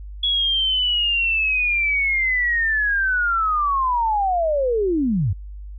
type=linear sweep; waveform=sine; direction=down; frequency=3374 to 80.7 Hz; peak=-17 dBFS; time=0.23-5.33 s; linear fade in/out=5 ms; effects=added 50 Hz sine -32 dBFS peak until 5.78 s